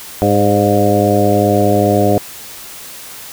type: harmonic tone with a mistuned harmonic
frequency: 102.4 Hz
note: G#2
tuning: 24 cents flat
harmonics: 1 / 2 / 3 / 4 / 5 / 6 / 7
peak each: -17 / -17 / -17 / -17 / -17 / -17 / -17 dBFS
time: 0.22-2.18 s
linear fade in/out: 0 ms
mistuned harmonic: 5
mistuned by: +42 cents
effects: white hiss -32 dBFS RMS until 3.32 s